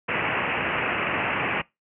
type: low-pass noise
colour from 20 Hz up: white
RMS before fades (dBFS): -26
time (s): 0.08-1.62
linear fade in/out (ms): 10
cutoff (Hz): 2800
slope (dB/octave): 96
effects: noise-tail reverb RT60 0.2 s tail -22 dB re dry + high-pass 100 Hz 12 dB/octave